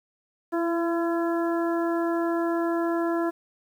harmonic tone with a mistuned harmonic, 338.4 Hz, E4, 45 cents sharp, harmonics 1 / 2 / 3 / 4 / 5, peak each -24 / -30 / -34 / -36 / -38 dBFS, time 0.52-3.31 s, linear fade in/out 20 ms, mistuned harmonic 1, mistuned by -15 cents, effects 9-bit

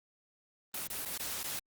white noise with dropouts, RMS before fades -38 dBFS, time 0.74-1.59 s, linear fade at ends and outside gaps 1 ms, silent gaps 0.871-0.901 / 1.05-1.058 / 1.177-1.197 / 1.43-1.442 s, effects Opus 24 kbps

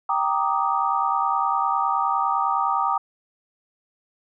sine chord, Eb major seventh, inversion first, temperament equal, 784 / 932.3 / 1174.7 / 1244.5 Hz, G5 / Bb5 / D6 / Eb6, 0 / 0 / 0 / 0 cents, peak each -25 dBFS, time 0.09-2.98 s, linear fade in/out 5 ms, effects none

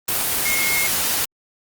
sine tone in noise, 2155 Hz, C#7, 49 cents flat, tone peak -21 dBFS, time 0.45-0.87 s, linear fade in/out 5 ms, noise white, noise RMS -21 dBFS, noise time 0.08-1.25 s, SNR -3 dB, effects Opus 24 kbps

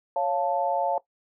sine chord, Db augmented, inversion none, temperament equal, 554.4 / 698.5 / 880 Hz, Db5 / F5 / A5, 0 / 0 / 0 cents, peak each -27 dBFS, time 0.16-0.98 s, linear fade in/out 2 ms, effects noise-tail reverb RT60 0.1 s tail -17 dB re dry

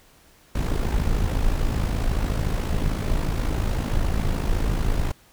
brown noise with amplitude modulation, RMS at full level -20 dBFS, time 0.55-5.12 s, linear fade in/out 5 ms, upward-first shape sine, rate 53.8 Hz, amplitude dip 60%, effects pink hiss -55 dBFS RMS until 5.32 s

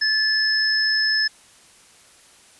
sine tone pair together, 1734 / 5196 Hz, A6 / E8, -26 / -26 cents, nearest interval octave + perfect fifth, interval 1900 cents, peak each -20 dBFS, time 0.01-1.28 s, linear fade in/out 10 ms, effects white hiss -51 dBFS RMS until 2.59 s + resampled to 24000 Hz

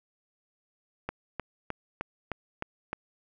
click train, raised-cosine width 0.5 ms, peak -17 dBFS, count 7, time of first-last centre 1.09-2.93 s, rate 3.26 Hz, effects none

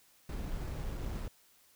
brown noise with sample-and-hold, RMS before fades -38 dBFS, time 0.29-1.28 s, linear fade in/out 2 ms, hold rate 6300 Hz, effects white hiss -65 dBFS RMS until 1.75 s

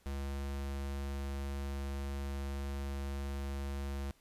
square tone, 69.3 Hz, C#2, in tune, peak -37 dBFS, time 0.06-4.11 s, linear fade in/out 0 ms, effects pink hiss -68 dBFS RMS until 4.2 s + resampled to 32000 Hz

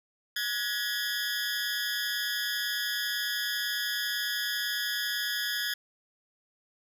20% pulse tone with amplitude modulation, 1682 Hz, G#6, 22 cents sharp, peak -20 dBFS, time 0.36-5.74 s, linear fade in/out 5 ms, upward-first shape sine, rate 230 Hz, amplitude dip 95%, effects none

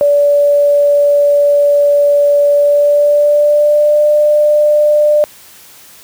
sine tone with pitch glide, 577 to 596.7 Hz, D5 to D5, -31 to +27 cents, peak -6 dBFS, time 0.01-5.24 s, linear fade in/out 0 ms, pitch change +58 cents, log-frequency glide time 2.51-4.04 s, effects white hiss -39 dBFS RMS until 6.03 s + high-pass 60 Hz 12 dB/octave

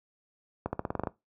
accelerating click train, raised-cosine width 1 ms, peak -16 dBFS, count 9, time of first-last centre 0.66-1.072 s, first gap 70 ms, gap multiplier 0.91, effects noise-tail reverb RT60 0.2 s tail -19 dB re dry + high-pass 60 Hz 12 dB/octave

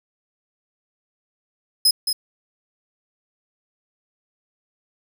sawtooth tone with echo, 5090 Hz, D#8, 39 cents sharp, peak -10 dBFS, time 1.85-1.91 s, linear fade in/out 5 ms, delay 220 ms, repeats 1, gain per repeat -7 dB, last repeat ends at 2.13 s, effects 8-bit

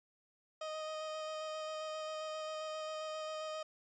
30% pulse tone with vibrato, 623 Hz, D#5, 2 cents sharp, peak -37 dBFS, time 0.61-3.63 s, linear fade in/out 5 ms, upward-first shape square, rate 7.5 Hz, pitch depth 9 cents each way, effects resampled to 16000 Hz

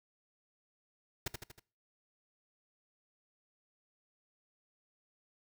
pink noise with echo, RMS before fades -35 dBFS, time 1.26-1.28 s, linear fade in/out 5 ms, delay 79 ms, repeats 4, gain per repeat -5 dB, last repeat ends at 1.596 s, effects noise-tail reverb RT60 0.4 s tail -22 dB re dry

